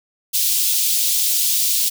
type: high-pass noise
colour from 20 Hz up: white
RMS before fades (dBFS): -18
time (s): 0.33-1.9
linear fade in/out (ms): 20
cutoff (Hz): 3200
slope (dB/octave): 24
effects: none